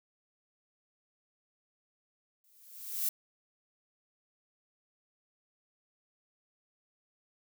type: noise with exponential growth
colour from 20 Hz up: violet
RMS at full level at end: -29 dBFS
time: 2.44-3.09 s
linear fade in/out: 2 ms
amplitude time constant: 140 ms
effects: none